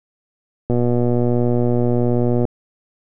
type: click train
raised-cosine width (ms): 2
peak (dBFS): -6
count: 213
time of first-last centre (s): 0.7-2.452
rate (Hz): 121
effects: none